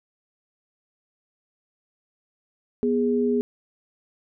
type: tone pair together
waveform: sine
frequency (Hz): 244.1 / 413.4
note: B3 / G#4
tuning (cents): -20 / -8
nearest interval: major sixth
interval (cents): 912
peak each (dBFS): -22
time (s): 2.83-3.41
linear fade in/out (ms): 0
effects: none